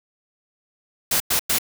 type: noise bursts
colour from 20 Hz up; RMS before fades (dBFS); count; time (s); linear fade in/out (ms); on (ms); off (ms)
white; -20; 3; 1.11-1.586; 5; 92; 100
effects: none